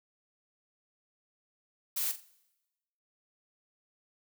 blue noise with echo, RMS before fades -32 dBFS, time 1.96-2.12 s, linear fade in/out 10 ms, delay 44 ms, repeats 3, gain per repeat -11 dB, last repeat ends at 2.252 s, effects noise-tail reverb RT60 1.0 s tail -21 dB re dry

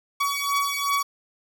sawtooth beating tone pair, 1129 / 1131.7 Hz, C#6 / C#6, +31 / +35 cents, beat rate 2.7 Hz, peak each -22 dBFS, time 0.2-1.03 s, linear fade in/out 10 ms, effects none

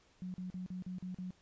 sine tone bursts, 182.9 Hz, F#3, 20 cents flat, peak -39 dBFS, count 7, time 0.22-1.306 s, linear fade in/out 0 ms, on 120 ms, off 41 ms, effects pink hiss -68 dBFS RMS until 1.41 s + resampled to 16000 Hz

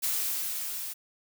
blue noise with level ramp, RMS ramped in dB -28 to -37 dBFS, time 0.02-0.94 s, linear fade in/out 20 ms, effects none

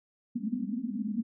pink band-pass noise, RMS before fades -33 dBFS, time 0.35-1.23 s, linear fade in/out 10 ms, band 200 to 260 Hz, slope 96 dB/octave, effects none

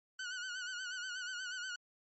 sawtooth tone with vibrato, 1480 Hz, F#6, in tune, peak -36 dBFS, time 0.19-1.76 s, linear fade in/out 5 ms, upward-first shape sine, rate 8.3 Hz, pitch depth 67 cents each way, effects MP3 32 kbps

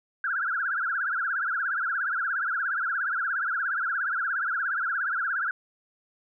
sine tone with vibrato, 1480 Hz, F#6, in tune, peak -25 dBFS, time 0.24-5.51 s, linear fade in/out 2 ms, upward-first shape triangle, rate 17 Hz, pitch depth 220 cents each way, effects none

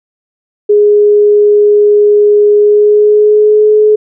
sine tone with pitch glide, 415.3 to 425.7 Hz, G#4 to G#4, 0 to +43 cents, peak -3 dBFS, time 0.69-3.96 s, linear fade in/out 10 ms, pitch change +43 cents, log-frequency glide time 2.56-3.7 s, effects none

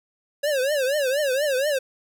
square tone with vibrato, 554.4 Hz, C#5, in tune, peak -21 dBFS, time 0.43-1.79 s, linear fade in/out 10 ms, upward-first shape triangle, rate 4.2 Hz, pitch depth 190 cents each way, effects none

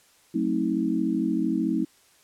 sine chord, F# diminished seventh, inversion none, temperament just, 185 / 222 / 266.4 / 319.7 Hz, F#3 / A3 / C4 / Eb4, 0 / +16 / +31 / +47 cents, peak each -30 / -28 / -28 / -26 dBFS, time 0.34-1.85 s, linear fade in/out 10 ms, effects white hiss -59 dBFS RMS until 2.23 s + low-pass 11000 Hz 12 dB/octave

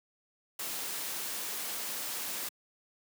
white noise, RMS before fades -37 dBFS, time 0.59-2.49 s, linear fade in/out 5 ms, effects high-pass 200 Hz 12 dB/octave

